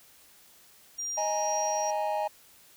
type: tone with tremolo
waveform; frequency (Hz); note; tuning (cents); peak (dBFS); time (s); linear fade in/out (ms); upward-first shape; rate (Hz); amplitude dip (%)
sine; 5700; F8; +34; -31; 0.98-1.91; 10; sine; 2.1; 25
type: chord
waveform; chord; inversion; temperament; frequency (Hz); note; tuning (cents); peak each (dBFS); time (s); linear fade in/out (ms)
triangle; D# suspended fourth; none; equal; 622.3 / 830.6 / 932.3; D#5 / G#5 / A#5; 0 / 0 / 0; -29 / -28 / -34; 1.17-2.28; 10
effects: white hiss -57 dBFS RMS until 2.76 s